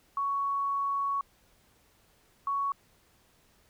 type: tone bursts at uneven times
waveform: sine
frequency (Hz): 1115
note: C#6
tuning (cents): +10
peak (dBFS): -27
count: 2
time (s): 0.17-1.21 / 2.47-2.72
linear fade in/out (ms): 2
effects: pink hiss -65 dBFS RMS until 3.69 s